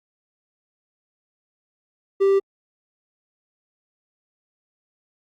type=tone; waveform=triangle; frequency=392 Hz; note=G4; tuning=in tune; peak=-12 dBFS; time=2.2-2.4 s; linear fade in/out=20 ms; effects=Opus 48 kbps